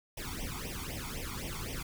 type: noise with flanger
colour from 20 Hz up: pink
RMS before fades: -39 dBFS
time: 0.17-1.83 s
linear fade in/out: 5 ms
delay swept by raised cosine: 0.34 to 0.91 ms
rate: 3.9 Hz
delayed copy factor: +1
effects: none